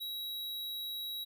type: tone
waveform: square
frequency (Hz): 3865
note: B7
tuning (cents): -38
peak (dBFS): -38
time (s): 0-1.25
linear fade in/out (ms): 20
effects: none